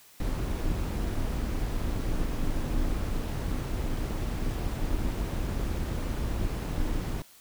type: noise with amplitude modulation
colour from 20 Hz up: brown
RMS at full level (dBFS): -27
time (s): 0.2-7.22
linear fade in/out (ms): 2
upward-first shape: sine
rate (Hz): 281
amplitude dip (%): 50
effects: white hiss -55 dBFS RMS until 7.4 s